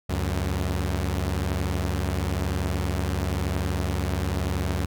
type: tone pair together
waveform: sawtooth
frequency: 71.8 / 92.81 Hz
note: D2 / F#2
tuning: -39 / +6 cents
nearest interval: major third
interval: 445 cents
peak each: -23 dBFS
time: 0.09-4.86 s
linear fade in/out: 10 ms
effects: none